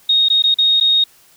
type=tone with dropouts; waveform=sine; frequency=3729 Hz; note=A#7; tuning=in tune; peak=-10 dBFS; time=0.09-1.04 s; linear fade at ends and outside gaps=5 ms; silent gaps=0.286-0.3 / 0.423-0.438 / 0.543-0.585 / 0.801-0.809 s; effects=white hiss -50 dBFS RMS until 1.36 s